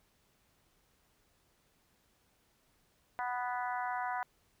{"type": "harmonic tone", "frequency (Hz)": 246.9, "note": "B3", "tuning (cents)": 0, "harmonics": [3, 4, 5, 6, 7, 8], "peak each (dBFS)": [-37, -38, -45, -42, -47, -48], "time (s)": [3.19, 4.23], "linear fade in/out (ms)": 0, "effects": ["pink hiss -72 dBFS RMS until 4.6 s"]}